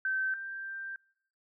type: tone pair in turn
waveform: sine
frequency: 1545 / 1575.6 Hz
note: G6 / G6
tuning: -26 / +8 cents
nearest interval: unison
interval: 34 cents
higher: second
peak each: -28 / -37 dBFS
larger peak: first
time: 0.05-0.34 / 0.34-0.96 s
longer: second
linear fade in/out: 2 ms
effects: noise-tail reverb RT60 0.8 s tail -26 dB re dry